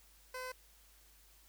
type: tone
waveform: 15% pulse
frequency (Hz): 510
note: C5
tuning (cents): -44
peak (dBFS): -35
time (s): 0.34-0.52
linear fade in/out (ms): 5
effects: added 50 Hz sine -65 dBFS peak until 1.48 s + white hiss -65 dBFS RMS until 1.48 s